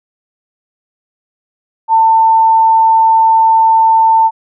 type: tone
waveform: sine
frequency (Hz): 895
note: A5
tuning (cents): +29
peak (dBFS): -5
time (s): 1.88-4.31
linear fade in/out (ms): 50
effects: none